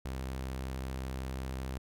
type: tone with vibrato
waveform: sawtooth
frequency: 65.41 Hz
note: C2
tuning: in tune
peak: -32 dBFS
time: 0.05-1.78 s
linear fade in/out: 5 ms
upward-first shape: sine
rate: 13 Hz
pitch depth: 12 cents each way
effects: none